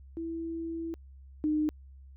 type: tone pair in turn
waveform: sine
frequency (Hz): 329.6 / 304.9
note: E4 / D#4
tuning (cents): 0 / -35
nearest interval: minor second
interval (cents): 135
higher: first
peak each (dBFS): -33 / -25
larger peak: second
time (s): 0.17-0.94 / 1.44-1.69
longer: first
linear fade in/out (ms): 0
effects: added 67 Hz sine -48 dBFS peak until 2.16 s